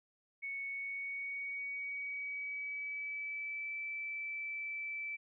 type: tone with pitch glide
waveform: sine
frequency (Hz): 2217 to 2319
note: C#7 to D7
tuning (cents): 0 to -22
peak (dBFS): -38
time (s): 0.42-5.17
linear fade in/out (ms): 20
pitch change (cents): +78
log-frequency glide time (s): 0.67-3.76
effects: none